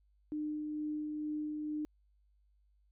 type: tone with tremolo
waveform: sine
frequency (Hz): 302.4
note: D#4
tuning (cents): -49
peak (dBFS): -34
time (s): 0.32-1.85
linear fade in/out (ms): 0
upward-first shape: sine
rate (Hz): 2.2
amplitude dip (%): 25
effects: added 50 Hz sine -67 dBFS peak until 2.91 s